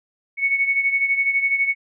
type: beating tone pair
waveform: sine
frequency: 2214 / 2226 Hz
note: C#7 / C#7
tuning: -3 / +7 cents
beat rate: 12 Hz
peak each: -18 / -24 dBFS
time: 0.37-1.75 s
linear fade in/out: 50 ms
effects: none